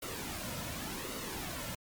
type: noise with flanger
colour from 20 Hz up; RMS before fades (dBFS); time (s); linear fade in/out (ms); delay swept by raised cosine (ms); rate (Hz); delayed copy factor
pink; -40; 0.02-1.75; 5; 1.2 to 2.6; 0.89; -0.55
effects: MP3 96 kbps